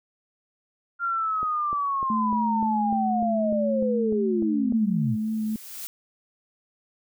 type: linear sweep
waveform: sine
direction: down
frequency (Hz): 1396.9 to 103.83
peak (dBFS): -23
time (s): 0.99-5.17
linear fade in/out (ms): 50
type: click train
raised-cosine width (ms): 2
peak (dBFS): -25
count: 12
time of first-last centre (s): 1.43-4.723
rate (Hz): 3.34
type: tone with vibrato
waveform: sine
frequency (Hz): 218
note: A3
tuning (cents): -16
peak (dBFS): -24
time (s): 2.1-5.56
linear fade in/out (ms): 2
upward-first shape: sine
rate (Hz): 3.8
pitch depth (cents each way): 16
type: noise with exponential growth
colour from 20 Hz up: blue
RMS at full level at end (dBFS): -34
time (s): 4.76-5.87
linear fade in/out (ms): 0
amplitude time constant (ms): 240
effects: none